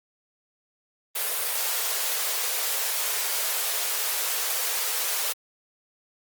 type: high-pass noise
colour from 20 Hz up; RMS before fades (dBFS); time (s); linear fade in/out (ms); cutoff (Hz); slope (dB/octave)
white; -27; 1.15-5.33; 10; 410; 96
effects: Opus 32 kbps